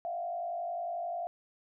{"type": "tone with frequency modulation", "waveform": "sine", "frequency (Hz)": 693, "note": "F5", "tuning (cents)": -14, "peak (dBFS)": -33, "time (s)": [0.05, 1.27], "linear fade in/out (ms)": 0, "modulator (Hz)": 51.2, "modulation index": 0.78, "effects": []}